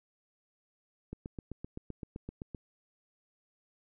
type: click train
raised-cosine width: 3 ms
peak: -27 dBFS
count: 12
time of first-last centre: 1.13-2.548 s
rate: 7.76 Hz
effects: none